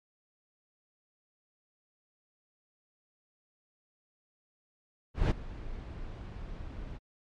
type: noise with ADSR envelope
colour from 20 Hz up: brown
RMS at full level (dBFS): -22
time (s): 5.14-6.99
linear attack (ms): 170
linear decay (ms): 9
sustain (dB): -19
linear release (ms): 30
effects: low-pass 4000 Hz 12 dB/octave + MP3 64 kbps